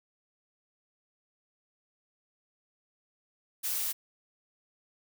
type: noise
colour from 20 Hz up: blue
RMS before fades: -32 dBFS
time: 3.63-3.93 s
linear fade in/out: 20 ms
effects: none